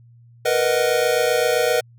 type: chord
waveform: square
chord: B major seventh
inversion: third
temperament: equal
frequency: 466.2 / 493.9 / 622.3 / 740 Hz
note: A#4 / B4 / D#5 / F#5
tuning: 0 / 0 / 0 / 0 cents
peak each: -23 / -21 / -23 / -27 dBFS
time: 0.45-1.81 s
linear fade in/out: 10 ms
effects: added 118 Hz sine -46 dBFS peak until 1.98 s